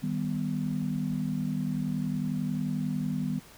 sine chord, Eb augmented, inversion none, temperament equal, 155.56 / 196 / 246.9 Hz, Eb3 / G3 / B3, 0 / 0 / 0 cents, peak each -32 dBFS, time 0.02-3.4 s, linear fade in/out 20 ms, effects pink hiss -52 dBFS RMS until 3.57 s

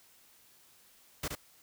pink noise with echo, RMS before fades -35 dBFS, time 1.23-1.28 s, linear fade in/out 5 ms, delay 72 ms, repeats 1, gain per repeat -4 dB, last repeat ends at 1.352 s, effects white hiss -62 dBFS RMS until 1.62 s

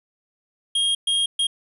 square tone bursts at uneven times, 3246 Hz, G#7, 40 cents flat, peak -19 dBFS, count 3, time 0.75-0.95 / 1.07-1.26 / 1.39-1.47 s, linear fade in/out 5 ms, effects resampled to 32000 Hz + 9-bit

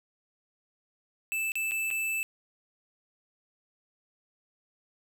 square tone with dropouts, 2637 Hz, E7, in tune, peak -29 dBFS, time 1.32-2.23 s, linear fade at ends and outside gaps 0 ms, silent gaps 1.519-1.555 / 1.711-1.718 / 1.904-1.911 s, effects none

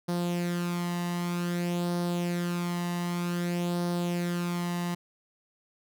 sawtooth tone with flanger, 174.61 Hz, F3, in tune, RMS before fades -30 dBFS, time 0.08-4.95 s, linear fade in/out 10 ms, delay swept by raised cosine 0.2 to 1.05 ms, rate 0.53 Hz, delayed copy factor +0.55, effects none

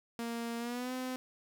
sawtooth tone with pitch glide, 233.1 to 255.7 Hz, A#3 to C4, 0 to -40 cents, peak -32 dBFS, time 0.19-1.16 s, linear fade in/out 0 ms, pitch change +160 cents, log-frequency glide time 0.58-0.93 s, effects 10-bit

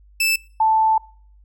sawtooth / sine tone pair in turn, 2637 / 880 Hz, E7 / A5, 0 / 0 cents, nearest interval octave + perfect fifth, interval 1900 cents, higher first, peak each -13 dBFS, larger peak neither, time 0.2-0.36 / 0.6-0.98 s, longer second, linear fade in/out 5 ms, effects noise-tail reverb RT60 0.5 s tail -24 dB re dry + added 50 Hz sine -47 dBFS peak until 1.44 s

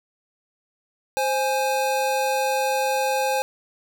square tone pair together, 524 / 831.8 Hz, C5 / G#5, +2 / +2 cents, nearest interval minor sixth, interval 800 cents, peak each -24 / -24 dBFS, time 1.17-3.42 s, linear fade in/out 0 ms, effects none

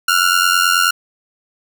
sawtooth ring-modulated tone, 1405 Hz, F6, 10 cents sharp, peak -5 dBFS, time 0.08-0.91 s, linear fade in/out 5 ms, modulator 44.7 Hz, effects 7-bit

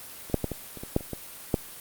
clicks, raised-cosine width 2 ms, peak -28 / -8 / -13 / -17 / -27 / -22 / -8 / -26 / -19 / -8 dBFS, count 10, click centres 0.299 / 0.343 / 0.443 / 0.517 / 0.773 / 0.835 / 0.964 / 1.008 / 1.133 / 1.542 s, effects white hiss -43 dBFS RMS until 1.8 s + Opus 32 kbps

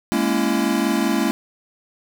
square chord, A# half-diminished seventh, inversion third, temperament equal with one note detuned, 207.7 / 233.1 / 277.2 / 334.6 Hz, G#3 / A#3 / C#4 / E4, 0 / 0 / 0 / +26 cents, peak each -24 dBFS, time 0.12-1.31 s, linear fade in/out 0 ms, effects none

